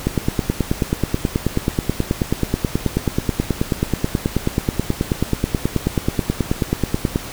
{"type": "click train", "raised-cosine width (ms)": 3, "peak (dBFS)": -3, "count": 67, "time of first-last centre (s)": [0.07, 7.159], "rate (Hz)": 9.31, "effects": ["pink hiss -32 dBFS RMS until 7.32 s"]}